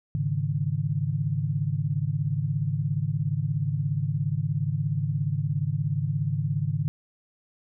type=chord; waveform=sine; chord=Ab suspended fourth; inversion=none; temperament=equal; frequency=103.83 / 138.59 / 155.56 Hz; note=Ab2 / Db3 / Eb3; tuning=0 / 0 / 0 cents; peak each=-30 / -27 / -28 dBFS; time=0.15-6.88 s; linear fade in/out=0 ms; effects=none